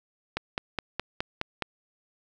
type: click train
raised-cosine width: 0.3 ms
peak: -12 dBFS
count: 7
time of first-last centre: 0.37-1.623 s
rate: 4.79 Hz
effects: none